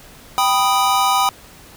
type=chord; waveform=square; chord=G augmented; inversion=none; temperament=equal; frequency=784 / 987.8 / 1244.5 Hz; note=G5 / B5 / D#6; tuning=0 / 0 / 0 cents; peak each=-19 dBFS; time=0.38-1.29 s; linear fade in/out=0 ms; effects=pink hiss -43 dBFS RMS until 1.76 s